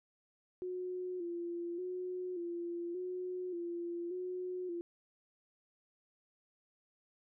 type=tone with vibrato; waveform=sine; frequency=354.1 Hz; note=F4; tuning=24 cents sharp; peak=-37 dBFS; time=0.62-4.81 s; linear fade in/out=0 ms; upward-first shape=square; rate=0.86 Hz; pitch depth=50 cents each way; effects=none